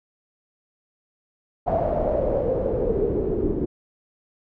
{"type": "noise with low-pass filter sweep", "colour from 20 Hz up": "pink", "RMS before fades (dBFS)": -23, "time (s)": [1.66, 3.66], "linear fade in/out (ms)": 20, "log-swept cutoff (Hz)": [700, 350], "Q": 7.8, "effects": []}